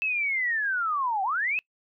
sine linear two-way sweep, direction down then up, 2637 to 744 to 2637 Hz, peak -24 dBFS, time 0.02-1.59 s, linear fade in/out 0 ms, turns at 1.23 s, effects noise-tail reverb RT60 0.1 s tail -25 dB re dry

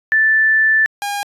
sine / sawtooth tone pair in turn, 1760 / 811.6 Hz, A6 / G#5, 0 / -40 cents, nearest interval octave + minor second, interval 1340 cents, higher first, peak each -10 / -16 dBFS, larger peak first, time 0.12-0.86 / 1.02-1.23 s, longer first, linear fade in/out 0 ms, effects resampled to 32000 Hz

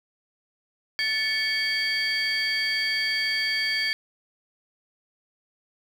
sine tone cluster, 1748 / 2227 / 3244 / 4603 Hz, A6 / C#7 / G#7 / D8, -12 / +7 / -41 / -36 cents, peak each -27 / -27 / -32 / -26 dBFS, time 0.99-3.93 s, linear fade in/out 0 ms, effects tanh soft clip ceiling -17 dBFS + 8-bit

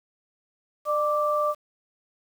sine tone pair together, 599 / 1173.3 Hz, D5 / D6, +34 / -2 cents, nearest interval octave, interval 1164 cents, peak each -24 dBFS, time 0.85-1.55 s, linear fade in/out 50 ms, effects 8-bit

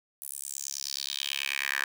10% pulse tone with high-pass filter sweep, 69.3 Hz, C#2, in tune, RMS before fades -34 dBFS, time 0.22-1.84 s, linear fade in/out 0 ms, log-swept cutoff 11000 to 1600 Hz, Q 3.4, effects none

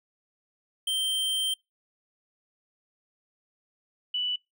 square / sine tone pair in turn, 3136 / 2967 Hz, G7 / F#7, 0 / +4 cents, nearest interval minor second, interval 96 cents, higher first, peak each -26 dBFS, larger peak neither, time 0.87-1.54 / 4.14-4.36 s, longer first, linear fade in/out 5 ms, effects noise-tail reverb RT60 0.2 s tail -26 dB re dry

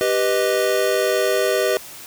square chord, G augmented, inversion none, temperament equal, 392 / 493.9 / 622.3 Hz, G4 / B4 / D#5, 0 / 0 / 0 cents, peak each -22 dBFS, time 0.01-1.77 s, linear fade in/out 0 ms, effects white hiss -38 dBFS RMS until 2.06 s + high-pass 60 Hz 12 dB/octave

